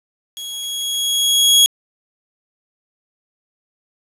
sawtooth tone with level ramp, 3322 Hz, G#7, in tune, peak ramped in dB -25 to -4 dBFS, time 0.37-1.66 s, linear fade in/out 0 ms, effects resampled to 32000 Hz + 7-bit

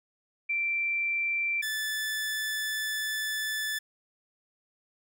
sine / sawtooth tone pair in turn, 2349 / 1744.6 Hz, D7 / A6, 0 / -15 cents, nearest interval perfect fourth, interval 515 cents, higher first, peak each -26 dBFS, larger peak neither, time 0.49-1.62 / 1.62-3.79 s, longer second, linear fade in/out 10 ms, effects none

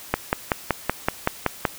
click train, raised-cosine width 0.5 ms, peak -3 dBFS, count 9, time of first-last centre 0.14-1.652 s, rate 5.29 Hz, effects white hiss -41 dBFS RMS until 1.78 s

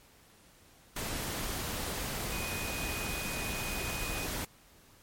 sine tone in noise, 2489 Hz, D#7, in tune, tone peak -40 dBFS, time 2.32-4.26 s, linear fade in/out 5 ms, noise pink, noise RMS -36 dBFS, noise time 0.96-4.45 s, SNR -7 dB, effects pink hiss -60 dBFS RMS until 5.02 s + MP3 64 kbps

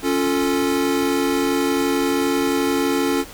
square chord, Db augmented, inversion none, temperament equal, 277.2 / 349.2 / 440 Hz, Db4 / F4 / A4, 0 / 0 / 0 cents, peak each -21 / -24 / -24 dBFS, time 0.02-3.25 s, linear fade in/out 50 ms, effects pink hiss -39 dBFS RMS until 3.33 s

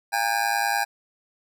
25% pulse tone with amplitude modulation, 808 Hz, G#5, 48 cents flat, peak -14 dBFS, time 0.12-0.85 s, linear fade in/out 20 ms, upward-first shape sine, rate 110 Hz, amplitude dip 85%, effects none

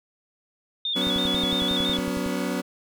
sine tone with vibrato, 3515 Hz, A7, 2 cents flat, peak -24 dBFS, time 0.85-1.97 s, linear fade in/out 2 ms, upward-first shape square, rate 6 Hz, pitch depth 56 cents each way
30% pulse chord, F# suspended fourth, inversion none, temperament equal with one note detuned, 185 / 246.9 / 283.2 Hz, F#3 / B3 / C#4, 0 / 0 / +37 cents, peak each -27 dBFS, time 0.95-2.62 s, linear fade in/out 20 ms
click train, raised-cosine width 5 ms, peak -24 dBFS, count 14, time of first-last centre 1.07-2.263 s, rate 10.9 Hz
effects none

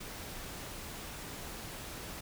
pink noise, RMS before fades -44 dBFS, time 0-2.21 s, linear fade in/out 10 ms, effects none

